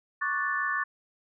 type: chord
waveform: sine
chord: D major seventh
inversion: third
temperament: equal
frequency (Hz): 1108.7 / 1174.7 / 1480 / 1760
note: C#6 / D6 / F#6 / A6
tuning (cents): 0 / 0 / 0 / 0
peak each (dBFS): -32 / -35 / -34 / -29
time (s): 0.21-0.84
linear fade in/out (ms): 10
effects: none